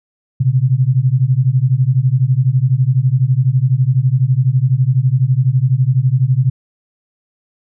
sine beating tone pair, 123.3 / 135.3 Hz, B2 / C#3, -2 / -42 cents, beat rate 12 Hz, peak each -13 dBFS, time 0.4-6.5 s, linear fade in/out 10 ms, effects none

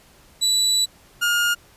30% pulse tone pair in turn, 3947 / 1419.9 Hz, B7 / F6, -2 / +28 cents, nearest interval octave + tritone, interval 1770 cents, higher first, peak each -14 / -15 dBFS, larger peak first, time 0.41-0.86 / 1.21-1.55 s, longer first, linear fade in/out 20 ms, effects pink hiss -52 dBFS RMS until 1.76 s + resampled to 32000 Hz

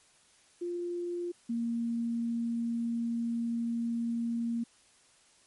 sine tone pair in turn, 349.2 / 233.1 Hz, F4 / A#3, 0 / 0 cents, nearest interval perfect fifth, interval 700 cents, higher first, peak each -32 / -29 dBFS, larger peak second, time 0.61-1.32 / 1.49-4.64 s, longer second, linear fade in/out 10 ms, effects white hiss -63 dBFS RMS until 5.46 s + MP3 48 kbps

